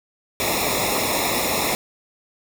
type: noise with comb filter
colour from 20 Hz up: pink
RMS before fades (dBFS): -22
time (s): 0.4-1.75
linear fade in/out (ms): 0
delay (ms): 0.65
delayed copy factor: -0.9
effects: none